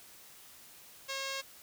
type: tone with low-pass filter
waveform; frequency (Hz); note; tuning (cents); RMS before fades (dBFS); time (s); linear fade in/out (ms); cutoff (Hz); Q
5% pulse; 542; C#5; -39; -38; 1.08-1.42; 20; 8800; 0.58
effects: white hiss -55 dBFS RMS until 1.62 s